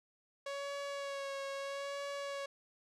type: tone with vibrato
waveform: sawtooth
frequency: 557 Hz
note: C#5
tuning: 8 cents sharp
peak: -35 dBFS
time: 0.46-2.46 s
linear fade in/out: 5 ms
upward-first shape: sine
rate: 0.77 Hz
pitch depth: 23 cents each way
effects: low-pass 7000 Hz 12 dB/octave